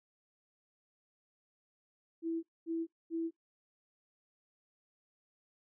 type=tone bursts; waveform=sine; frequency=329.6 Hz; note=E4; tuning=in tune; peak=-32 dBFS; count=3; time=2.22-3.31 s; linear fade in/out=50 ms; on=210 ms; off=230 ms; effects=noise-tail reverb RT60 0.1 s tail -17 dB re dry